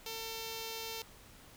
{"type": "tone with notch filter", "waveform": "5% pulse", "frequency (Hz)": 450, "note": "A4", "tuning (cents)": 39, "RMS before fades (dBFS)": -42, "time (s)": [0.06, 1.02], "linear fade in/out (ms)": 2, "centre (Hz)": 1600, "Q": 1.2, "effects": ["pink hiss -57 dBFS RMS until 1.56 s"]}